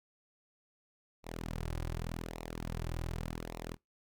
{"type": "tone with flanger", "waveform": "sawtooth", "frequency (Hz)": 41.2, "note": "E1", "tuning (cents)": 0, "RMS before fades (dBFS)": -40, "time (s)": [1.23, 3.77], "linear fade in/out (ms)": 50, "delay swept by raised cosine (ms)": [0.62, 4.52], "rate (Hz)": 0.86, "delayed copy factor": -0.7, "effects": ["noise-tail reverb RT60 0.2 s tail -25 dB re dry"]}